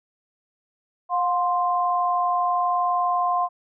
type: tone pair together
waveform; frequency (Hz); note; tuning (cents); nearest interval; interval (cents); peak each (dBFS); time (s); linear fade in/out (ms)
sine; 714.1 / 1046.5; F5 / C6; +38 / 0; perfect fifth; 662; -22 / -22; 1.09-3.49; 50
effects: none